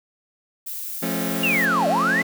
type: noise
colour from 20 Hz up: violet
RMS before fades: -31 dBFS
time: 0.66-1.66 s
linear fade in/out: 10 ms
type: chord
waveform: sawtooth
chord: F augmented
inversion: none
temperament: just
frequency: 174.61 / 218.3 / 272.8 Hz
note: F3 / A3 / C#4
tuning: 0 / -13 / -28 cents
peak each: -24 dBFS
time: 1.02-2.23 s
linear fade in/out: 10 ms
type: linear two-way sweep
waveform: sine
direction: down then up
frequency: 2854 to 560 to 2062 Hz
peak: -18 dBFS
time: 1.43-2.22 s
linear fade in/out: 5 ms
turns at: 1.88 s
effects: none